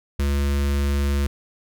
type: tone with notch filter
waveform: square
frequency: 70.4 Hz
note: C#2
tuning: 27 cents sharp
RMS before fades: -21 dBFS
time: 0.19-1.27 s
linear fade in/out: 5 ms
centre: 750 Hz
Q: 1.5
effects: none